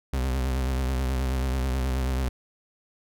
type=tone with vibrato; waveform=40% pulse; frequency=64.8 Hz; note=C2; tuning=16 cents flat; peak=-23 dBFS; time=0.13-2.29 s; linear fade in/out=5 ms; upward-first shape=sine; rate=9.3 Hz; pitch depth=64 cents each way; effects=none